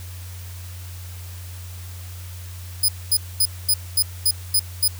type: tone bursts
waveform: 10% pulse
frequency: 5000 Hz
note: D#8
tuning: 8 cents sharp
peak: -8 dBFS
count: 8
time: 2.83-4.88 s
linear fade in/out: 5 ms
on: 55 ms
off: 230 ms
effects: added 90 Hz sine -33 dBFS peak until 4.99 s + white hiss -43 dBFS RMS until 4.99 s